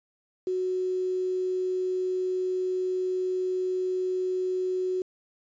sine tone with quantisation, 369.4 Hz, F#4, 3 cents flat, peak -25 dBFS, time 0.47-5.02 s, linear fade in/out 2 ms, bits 8, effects resampled to 16000 Hz

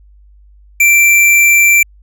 square tone, 2349 Hz, D7, in tune, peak -6 dBFS, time 0.8-1.83 s, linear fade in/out 5 ms, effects added 50 Hz sine -40 dBFS peak until 2.02 s

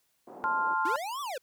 white band-pass noise, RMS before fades -46 dBFS, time 0.27-0.74 s, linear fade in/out 5 ms, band 220 to 770 Hz, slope 24 dB/octave
sine chord, F major, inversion first, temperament equal, 880 / 1046.5 / 1396.9 Hz, A5 / C6 / F6, 0 / 0 / 0 cents, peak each -30 dBFS, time 0.44-0.96 s, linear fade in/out 0 ms
square linear two-way sweep, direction up then down, 291.4 to 1179 to 463.5 Hz, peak -34 dBFS, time 0.85-1.38 s, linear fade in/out 5 ms, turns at 1.21 s
effects white hiss -73 dBFS RMS until 1.42 s

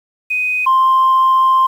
sine tone pair in turn, 2500 / 1049.1 Hz, D#7 / C6, +8 / +4 cents, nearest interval octave + minor third, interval 1504 cents, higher first, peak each -14 / -7 dBFS, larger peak second, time 0.3-0.66 / 0.66-1.67 s, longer second, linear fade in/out 10 ms, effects tanh soft clip ceiling -6 dBFS + 7-bit

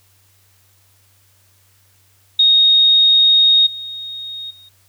sine tone with level steps, 3729 Hz, A#7, in tune, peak -8 / -26 / -41 dBFS, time 2.39-4.69 s, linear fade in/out 5 ms, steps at 3.66 / 4.5 s, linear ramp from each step 10 ms, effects added 96 Hz sine -56 dBFS peak until 4.88 s + white hiss -56 dBFS RMS until 4.88 s

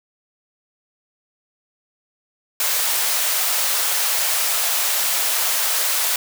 white high-pass noise, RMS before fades -20 dBFS, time 2.6-6.16 s, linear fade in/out 2 ms, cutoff 530 Hz, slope 24 dB/octave, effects none

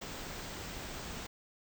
pink band-stop noise, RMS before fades -43 dBFS, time 0.01-1.27 s, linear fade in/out 10 ms, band 8600 to 14000 Hz, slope 96 dB/octave, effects none

